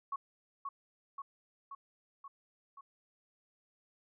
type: tone with echo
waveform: sine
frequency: 1108.7 Hz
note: C#6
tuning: in tune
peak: -34 dBFS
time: 0.12-0.16 s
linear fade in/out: 5 ms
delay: 530 ms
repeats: 5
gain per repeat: -3 dB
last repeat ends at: 2.81 s
effects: none